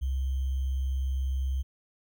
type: tone with sample-and-hold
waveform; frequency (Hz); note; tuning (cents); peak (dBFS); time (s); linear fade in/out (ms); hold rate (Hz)
sine; 66.1; C2; +18; -26; 0.01-1.63; 20; 3150
effects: none